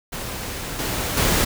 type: noise with level steps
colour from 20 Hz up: pink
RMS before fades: -30 / -25 / -19 dBFS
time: 0.12-1.45 s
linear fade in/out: 10 ms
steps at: 0.79 / 1.17 s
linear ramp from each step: 2 ms
effects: none